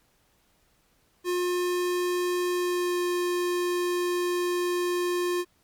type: tone with pitch glide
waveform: square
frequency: 356.7 to 354.4 Hz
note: F4 to F4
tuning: +37 to +25 cents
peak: -25 dBFS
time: 1.24-5.45 s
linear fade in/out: 50 ms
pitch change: -12 cents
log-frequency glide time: 2.53-3.01 s
effects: pink hiss -66 dBFS RMS until 5.63 s + MP3 96 kbps